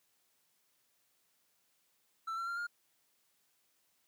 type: tone with pitch steps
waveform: triangle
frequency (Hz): 1331 / 1358.2 / 1385.9 / 1414.2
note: E6 / F6 / F6 / F6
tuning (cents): +16 / -49 / -14 / +21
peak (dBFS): -34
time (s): 2.27-2.67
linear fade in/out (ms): 10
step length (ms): 100
effects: white hiss -75 dBFS RMS until 4.07 s + high-pass 100 Hz 12 dB/octave